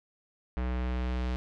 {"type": "tone with low-pass filter sweep", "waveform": "square", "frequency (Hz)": 62.2, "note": "B1", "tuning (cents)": 13, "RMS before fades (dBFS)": -31, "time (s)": [0.57, 1.36], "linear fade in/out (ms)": 0, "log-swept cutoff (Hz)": [2100, 4100], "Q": 0.99, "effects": []}